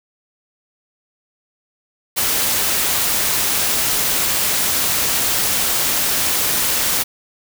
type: noise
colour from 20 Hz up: white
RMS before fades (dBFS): -18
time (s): 2.16-7.04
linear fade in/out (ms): 20
effects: none